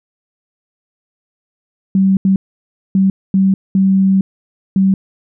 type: tone bursts at uneven times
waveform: sine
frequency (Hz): 192.3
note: G3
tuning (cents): -33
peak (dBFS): -8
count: 6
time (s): 1.95-2.17 / 2.25-2.36 / 2.95-3.1 / 3.34-3.54 / 3.75-4.21 / 4.76-4.94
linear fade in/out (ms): 2
effects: none